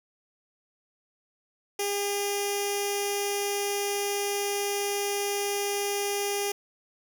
10% pulse tone with notch filter, 404.3 Hz, G#4, 46 cents flat, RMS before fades -29 dBFS, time 1.79-6.52 s, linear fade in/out 5 ms, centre 1400 Hz, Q 0.51, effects none

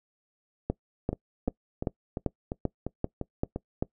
two click trains, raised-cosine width 2 ms, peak -13 / -18 dBFS, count 9 / 8, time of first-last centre 0.7-3.825 / 1.13-3.561 s, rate 2.56 / 2.88 Hz, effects noise-tail reverb RT60 0.1 s tail -22 dB re dry

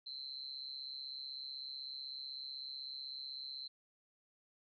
sine tone with amplitude modulation, 4100 Hz, C8, 36 cents flat, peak -39 dBFS, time 0.06-3.68 s, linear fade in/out 10 ms, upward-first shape sine, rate 136 Hz, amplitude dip 100%, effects none

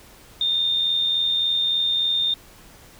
sine tone with amplitude modulation, 3632 Hz, A#7, 46 cents flat, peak -17 dBFS, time 0.41-2.34 s, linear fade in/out 2 ms, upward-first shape sine, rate 83.4 Hz, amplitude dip 35%, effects pink hiss -48 dBFS RMS until 2.99 s

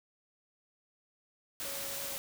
sine tone in noise, 554.4 Hz, C#5, in tune, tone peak -47 dBFS, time 1.65-2.17 s, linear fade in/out 0 ms, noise white, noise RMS -39 dBFS, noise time 1.6-2.18 s, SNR -11 dB, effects none

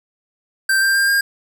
square tone with pitch steps, 1568 / 1582.6 / 1597.3 / 1612.1 Hz, G6 / G6 / G6 / G6, 0 / +16 / +32 / +48 cents, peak -14 dBFS, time 0.69-1.21 s, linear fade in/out 5 ms, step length 130 ms, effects none

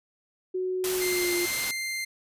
sine tone with pitch glide, 370 to 350.6 Hz, F#4 to F4, 0 to +7 cents, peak -26 dBFS, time 0.54-1.46 s, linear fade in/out 10 ms, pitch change -93 cents, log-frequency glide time 0.94-1.33 s
white noise, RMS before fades -31 dBFS, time 0.84-1.71 s, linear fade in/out 0 ms
sawtooth tone, 2093 Hz, C7, in tune, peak -26 dBFS, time 1.01-2.05 s, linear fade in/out 10 ms
effects resampled to 32000 Hz

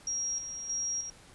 sine tone with tremolo, 5640 Hz, F8, 16 cents sharp, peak -30 dBFS, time 0.07-1.1 s, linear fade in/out 2 ms, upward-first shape square, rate 1.6 Hz, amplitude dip 55%, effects pink hiss -55 dBFS RMS until 1.34 s + resampled to 24000 Hz

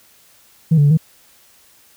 sine tone with pitch steps, 161.2 / 145.2 / 144.3 / 158.7 Hz, E3 / D3 / D3 / D#3, -38 / -19 / -30 / +35 cents, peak -7 dBFS, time 0.71-0.974 s, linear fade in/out 10 ms, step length 66 ms, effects tanh soft clip ceiling -6 dBFS + white hiss -51 dBFS RMS until 1.96 s

